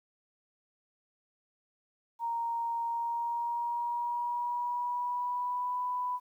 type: tone with pitch glide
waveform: sine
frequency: 931 to 992.1 Hz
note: A#5 to B5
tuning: -2 to +8 cents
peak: -30 dBFS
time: 2.19-6.2 s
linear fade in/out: 50 ms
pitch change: +110 cents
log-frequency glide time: 2.85-5.8 s
effects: 11-bit